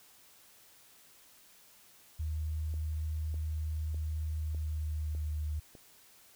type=tone with pitch glide; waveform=sine; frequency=77.78 to 76.05 Hz; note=D#2 to D#2; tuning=0 to -39 cents; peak=-32 dBFS; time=2.19-5.6 s; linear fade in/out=10 ms; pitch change=-39 cents; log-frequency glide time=4.35-5.41 s
type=click train; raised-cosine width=2 ms; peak=-38 dBFS; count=6; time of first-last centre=2.74-5.752 s; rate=1.66 Hz
effects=white hiss -60 dBFS RMS until 6.35 s